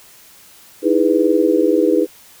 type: chord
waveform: sine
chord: E major seventh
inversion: third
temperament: just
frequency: 309 / 329.6 / 412 / 494.4 Hz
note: D#4 / E4 / G#4 / B4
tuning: -12 / 0 / -14 / +2 cents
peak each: -17 dBFS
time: 0.82-2.07 s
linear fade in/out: 50 ms
effects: white hiss -45 dBFS RMS until 2.4 s